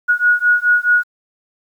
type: beating tone pair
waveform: sine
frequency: 1451 / 1455.7 Hz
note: F#6 / F#6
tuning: -34 / -29 cents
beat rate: 4.7 Hz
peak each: -14 dBFS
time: 0.08-1.04 s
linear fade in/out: 20 ms
effects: 8-bit